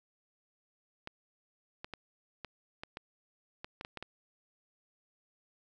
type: clicks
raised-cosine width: 0.3 ms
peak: -25 dBFS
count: 11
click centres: 1.074 / 1.845 / 1.937 / 2.447 / 2.835 / 2.971 / 3.645 / 3.811 / 3.849 / 3.973 / 4.026 s
effects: none